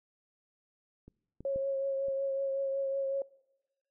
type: clicks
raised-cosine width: 3 ms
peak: -38 / -32 / -31 / -40 dBFS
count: 4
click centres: 1.08 / 1.406 / 1.56 / 2.084 s
type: tone with vibrato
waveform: sine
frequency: 545 Hz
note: C#5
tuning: 29 cents flat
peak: -29 dBFS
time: 1.45-3.22 s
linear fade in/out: 2 ms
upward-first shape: triangle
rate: 5.4 Hz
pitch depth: 21 cents each way
effects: noise-tail reverb RT60 1.0 s tail -23 dB re dry